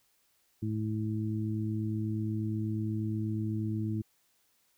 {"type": "harmonic tone", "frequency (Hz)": 108.3, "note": "A2", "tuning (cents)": -27, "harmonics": [1, 2, 3], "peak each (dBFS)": [-32, -35, -37], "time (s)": [0.62, 4.02], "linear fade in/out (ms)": 10, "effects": ["white hiss -71 dBFS RMS until 4.77 s"]}